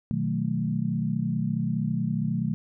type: chord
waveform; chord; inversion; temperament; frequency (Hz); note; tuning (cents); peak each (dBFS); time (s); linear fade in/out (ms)
sine; B dominant seventh; none; equal; 123.47 / 155.56 / 185 / 220; B2 / D#3 / F#3 / A3; 0 / 0 / 0 / 0; -31 / -29 / -30 / -29; 0.11-2.54; 0
effects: none